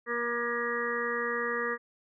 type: harmonic tone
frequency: 237.7 Hz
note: A#3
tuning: 34 cents sharp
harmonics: 1 / 2 / 4 / 5 / 6 / 7 / 8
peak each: -41 / -33 / -45 / -35 / -45 / -36 / -34 dBFS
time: 0.06-1.78 s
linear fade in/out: 50 ms
effects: none